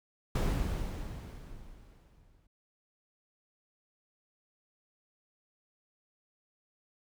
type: noise with exponential decay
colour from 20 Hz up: brown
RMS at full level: -26 dBFS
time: 0.35-2.47 s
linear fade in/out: 5 ms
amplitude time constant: 460 ms
effects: none